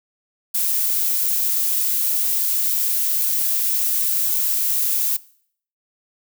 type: noise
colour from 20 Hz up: violet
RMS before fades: -20 dBFS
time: 0.54-5.17 s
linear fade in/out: 10 ms
effects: noise-tail reverb RT60 0.6 s tail -21 dB re dry